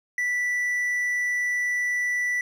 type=tone; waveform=triangle; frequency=1968 Hz; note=B6; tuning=7 cents flat; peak=-21 dBFS; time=0.18-2.41 s; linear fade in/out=2 ms; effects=none